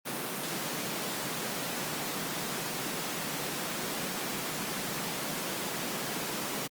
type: high-pass noise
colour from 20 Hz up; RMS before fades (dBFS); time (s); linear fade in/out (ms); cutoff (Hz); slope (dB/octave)
pink; -35; 0.05-6.68; 20; 140; 48
effects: Opus 32 kbps